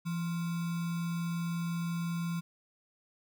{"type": "tone with sample-and-hold", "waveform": "sine", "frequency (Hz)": 169.6, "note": "E3", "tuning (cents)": 50, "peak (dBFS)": -31, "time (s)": [0.05, 2.41], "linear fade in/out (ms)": 20, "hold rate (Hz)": 1225, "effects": []}